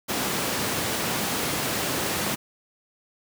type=high-pass noise; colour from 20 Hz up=pink; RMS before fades=-27 dBFS; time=0.08-2.36 s; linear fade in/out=20 ms; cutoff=150 Hz; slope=12 dB/octave; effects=none